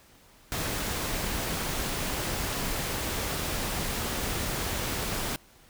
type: noise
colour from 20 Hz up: pink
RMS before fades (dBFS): -31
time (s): 0.52-5.36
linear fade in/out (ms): 0
effects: pink hiss -57 dBFS RMS until 5.69 s